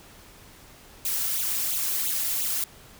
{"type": "noise with flanger", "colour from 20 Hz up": "blue", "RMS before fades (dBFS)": -27, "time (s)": [1.05, 2.64], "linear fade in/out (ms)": 2, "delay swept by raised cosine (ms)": [0.28, 2.98], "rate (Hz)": 2.9, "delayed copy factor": 0.9, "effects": ["pink hiss -50 dBFS RMS until 2.99 s"]}